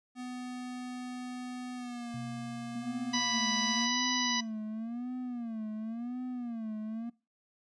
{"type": "tone with pitch glide", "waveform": "square", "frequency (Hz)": [249.7, 235.7], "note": ["B3", "A#3"], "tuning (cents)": [19, 19], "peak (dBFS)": -39, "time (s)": [0.15, 3.89], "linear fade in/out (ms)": 50, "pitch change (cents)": -100, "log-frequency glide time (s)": [1.75, 2.11]}
{"type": "tone with exponential decay", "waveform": "sine", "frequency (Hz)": 127.3, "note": "C3", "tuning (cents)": -47, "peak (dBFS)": -39, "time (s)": [2.14, 4.77], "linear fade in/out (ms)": 2, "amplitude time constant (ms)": 570}
{"type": "tone with vibrato", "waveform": "triangle", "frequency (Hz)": 233.1, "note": "A#3", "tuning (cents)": 0, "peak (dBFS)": -33, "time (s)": [2.75, 7.1], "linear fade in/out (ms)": 10, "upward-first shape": "sine", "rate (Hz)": 0.93, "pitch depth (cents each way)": 140}
{"type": "harmonic tone", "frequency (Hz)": 987.8, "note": "B5", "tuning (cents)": 0, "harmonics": [1, 2, 3, 4, 5, 6], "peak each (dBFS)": [-36, -36, -36, -36, -36, -36], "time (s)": [3.13, 4.41], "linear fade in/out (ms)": 10}
{"effects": ["noise-tail reverb RT60 0.3 s tail -21 dB re dry", "resampled to 22050 Hz"]}